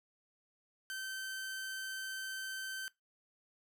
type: tone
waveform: sawtooth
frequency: 1545 Hz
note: G6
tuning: 26 cents flat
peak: -36 dBFS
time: 0.9-2.88 s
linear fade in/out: 0 ms
effects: noise-tail reverb RT60 0.2 s tail -22 dB re dry